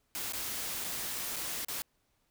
white noise with dropouts, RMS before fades -37 dBFS, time 0.15-1.82 s, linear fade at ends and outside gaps 0 ms, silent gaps 0.323-0.334 / 0.841-0.845 / 1.36-1.364 / 1.648-1.684 s, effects pink hiss -75 dBFS RMS until 2.3 s

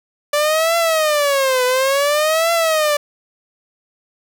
sawtooth tone with vibrato, 582 Hz, D5, 16 cents flat, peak -10 dBFS, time 0.33-2.97 s, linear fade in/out 5 ms, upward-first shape triangle, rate 0.57 Hz, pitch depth 270 cents each way, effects none

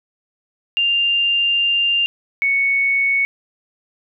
sine tone pair in turn, 2794 / 2218 Hz, F7 / C#7, 0 / 0 cents, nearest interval major third, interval 400 cents, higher first, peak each -14 dBFS, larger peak neither, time 0.77-2.06 / 2.42-3.25 s, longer first, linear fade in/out 0 ms, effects none

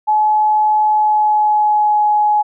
sine tone with pitch glide, 853 to 841.3 Hz, G#5 to G#5, +46 to +22 cents, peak -10 dBFS, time 0.07-2.43 s, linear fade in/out 20 ms, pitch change -24 cents, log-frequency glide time 0.88-2.03 s, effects none

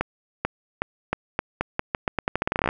accelerating click train, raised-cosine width 0.5 ms, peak -7 dBFS, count 22, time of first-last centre 0.01-2.689 s, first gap 440 ms, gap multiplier 0.84, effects none

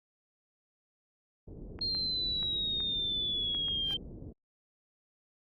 pink low-pass noise, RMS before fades -45 dBFS, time 1.47-4.33 s, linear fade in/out 10 ms, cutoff 450 Hz, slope 24 dB/octave
clicks, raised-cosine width 0.5 ms, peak -32 dBFS, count 7, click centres 1.79 / 1.949 / 2.429 / 2.804 / 3.548 / 3.684 / 3.909 s
sine exponential sweep, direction down, 4232 to 3136 Hz, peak -30 dBFS, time 1.81-3.97 s, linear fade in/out 5 ms
10% pulse tone with exponential growth, 803 Hz, G5, 41 cents sharp, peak -37 dBFS, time 3.77-3.94 s, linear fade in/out 5 ms, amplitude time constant 35 ms
effects Opus 48 kbps

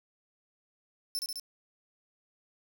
sawtooth tone with echo, 5300 Hz, E8, 9 cents sharp, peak -28 dBFS, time 1.15-1.19 s, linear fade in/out 0 ms, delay 69 ms, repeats 3, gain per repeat -2 dB, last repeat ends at 1.397 s, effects none

